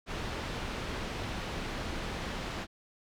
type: low-pass noise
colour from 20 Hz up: pink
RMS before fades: -37 dBFS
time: 0.06-2.67 s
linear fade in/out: 50 ms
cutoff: 4000 Hz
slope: 12 dB/octave
effects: none